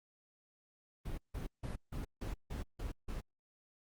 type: noise bursts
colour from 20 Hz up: brown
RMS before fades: -40 dBFS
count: 8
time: 1.05-3.21 s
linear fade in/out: 10 ms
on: 130 ms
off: 160 ms
effects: Opus 32 kbps